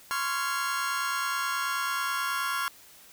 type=chord; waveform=40% pulse; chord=Db major seventh; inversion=third; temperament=just; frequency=1039.4 / 1108.7 / 1385.9 / 1663.1 Hz; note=C6 / Db6 / F6 / Ab6; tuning=-12 / 0 / -14 / +2 cents; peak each=-34 / -33 / -30 / -35 dBFS; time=0.11-2.68 s; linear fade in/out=0 ms; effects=white hiss -53 dBFS RMS until 3.12 s